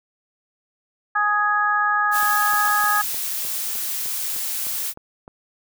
harmonic tone, 416.5 Hz, G#4, 5 cents sharp, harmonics 2 / 3 / 4, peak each -24 / -20 / -21 dBFS, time 1.15-3.02 s, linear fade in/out 10 ms
blue noise, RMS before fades -26 dBFS, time 2.11-4.94 s, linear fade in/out 50 ms
click train, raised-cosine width 1 ms, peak -26 dBFS, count 11, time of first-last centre 2.23-5.279 s, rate 3.28 Hz
effects none

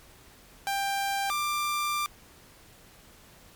sawtooth tone pair in turn, 791 / 1185.2 Hz, G5 / D6, +15 / +15 cents, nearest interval perfect fifth, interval 700 cents, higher second, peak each -23 dBFS, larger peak neither, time 0.67-1.3 / 1.3-2.06 s, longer second, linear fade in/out 0 ms, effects pink hiss -54 dBFS RMS until 3.55 s + MP3 96 kbps

